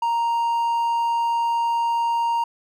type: tone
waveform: triangle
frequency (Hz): 932.3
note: A#5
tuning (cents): 0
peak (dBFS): -17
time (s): 0.02-2.44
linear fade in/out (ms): 5
effects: none